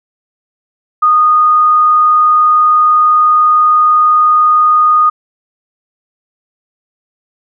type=tone; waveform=sine; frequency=1233 Hz; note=D#6; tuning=16 cents flat; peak=-5 dBFS; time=1.02-5.1 s; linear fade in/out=10 ms; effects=none